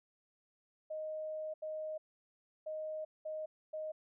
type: tone bursts at uneven times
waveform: sine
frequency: 622.3 Hz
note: D#5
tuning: in tune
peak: -38 dBFS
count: 5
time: 0.9-1.54 / 1.62-1.98 / 2.66-3.05 / 3.25-3.46 / 3.73-3.92 s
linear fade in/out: 10 ms
effects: none